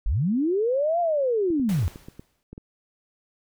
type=linear two-way sweep; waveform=sine; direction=up then down; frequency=32.7 to 707 to 69.2 Hz; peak=-20 dBFS; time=0.06-1.88 s; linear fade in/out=0 ms; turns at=1 s
type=clicks; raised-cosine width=3 ms; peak=-26 dBFS; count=9; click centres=1.504 / 1.598 / 1.79 / 1.828 / 1.959 / 2.085 / 2.195 / 2.53 / 2.579 s
type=noise with exponential decay; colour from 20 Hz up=pink; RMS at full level=-36 dBFS; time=1.69-2.43 s; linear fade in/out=0 ms; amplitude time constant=160 ms
effects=none

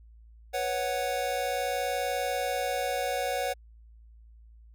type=chord; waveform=square; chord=B suspended second; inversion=none; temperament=equal; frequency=493.9 / 554.4 / 740 Hz; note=B4 / C#5 / F#5; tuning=0 / 0 / 0 cents; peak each=-35 / -33 / -32 dBFS; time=0.53-3.54 s; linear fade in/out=20 ms; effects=added 56 Hz sine -50 dBFS peak until 4.74 s

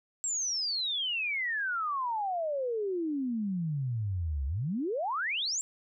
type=exponential two-way sweep; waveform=sine; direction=down then up; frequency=7720 to 65.41 to 7720 Hz; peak=-29 dBFS; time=0.24-5.61 s; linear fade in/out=0 ms; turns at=4.46 s; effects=none

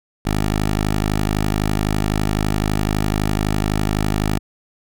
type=tone; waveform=10% pulse; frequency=51.91 Hz; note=G#1; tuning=in tune; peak=-9 dBFS; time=0.25-4.39 s; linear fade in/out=10 ms; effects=none

